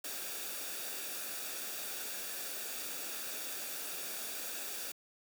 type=noise with comb filter; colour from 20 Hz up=white; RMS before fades=-41 dBFS; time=0.04-4.92 s; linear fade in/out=5 ms; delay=0.97 ms; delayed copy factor=-0.5; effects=high-pass 200 Hz 12 dB/octave